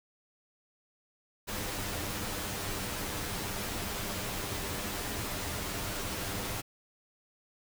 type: noise with comb filter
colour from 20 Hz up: pink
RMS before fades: -36 dBFS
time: 1.47-6.62 s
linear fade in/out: 20 ms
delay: 10 ms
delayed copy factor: +0.5
effects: none